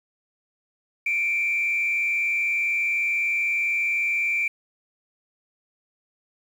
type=tone with frequency modulation; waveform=sine; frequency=2349 Hz; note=D7; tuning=in tune; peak=-20 dBFS; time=1.06-4.48 s; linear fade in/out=5 ms; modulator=117 Hz; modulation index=0.57; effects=tanh soft clip ceiling -16 dBFS + 8-bit